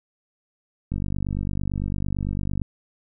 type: click train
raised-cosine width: 5 ms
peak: -15 dBFS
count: 84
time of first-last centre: 0.92-2.617 s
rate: 48.9 Hz
effects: none